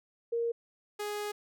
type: tone pair in turn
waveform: sine / sawtooth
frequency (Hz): 466.6 / 415.7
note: A#4 / G#4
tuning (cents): +2 / +2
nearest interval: major second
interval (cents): 200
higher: first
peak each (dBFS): -28 / -30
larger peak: first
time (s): 0.32-0.52 / 0.99-1.32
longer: second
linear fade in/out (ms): 10
effects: none